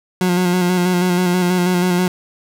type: tone with vibrato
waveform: 30% pulse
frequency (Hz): 179.7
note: F3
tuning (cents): +50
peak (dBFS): -11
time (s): 0.21-2.08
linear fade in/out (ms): 2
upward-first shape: square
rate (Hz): 6.2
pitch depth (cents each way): 28
effects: none